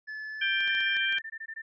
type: tone with pitch glide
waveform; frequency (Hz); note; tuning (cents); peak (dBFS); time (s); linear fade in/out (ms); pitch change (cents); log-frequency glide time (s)
triangle; 1729 to 1765.3; A6 to A6; -31 to +5; -34; 0.07-0.98; 20; +36; 0.27-0.78
type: harmonic tone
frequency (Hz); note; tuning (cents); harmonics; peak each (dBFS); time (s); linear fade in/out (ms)
788; G5; +9; 2 / 3 / 4; -28 / -30 / -31; 0.41-1.19; 10
type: clicks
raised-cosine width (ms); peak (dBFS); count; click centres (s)
0.2; -27; 7; 0.606 / 0.677 / 0.75 / 0.806 / 0.968 / 1.125 / 1.184
type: tone bursts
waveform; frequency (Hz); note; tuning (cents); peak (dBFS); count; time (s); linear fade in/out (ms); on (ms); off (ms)
sine; 1788; A6; +27; -36; 12; 0.68-1.62; 10; 60; 20
effects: resampled to 16000 Hz